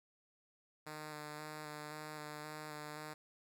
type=tone with vibrato; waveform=5% pulse; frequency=151.7 Hz; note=D#3; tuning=44 cents flat; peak=-34 dBFS; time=0.86-3.14 s; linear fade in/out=10 ms; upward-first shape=square; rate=1.9 Hz; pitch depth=15 cents each way; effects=none